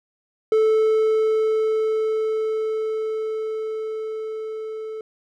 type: tone with level ramp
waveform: triangle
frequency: 437.7 Hz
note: A4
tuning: 9 cents flat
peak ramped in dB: -12 to -27 dBFS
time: 0.52-5.01 s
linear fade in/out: 2 ms
effects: none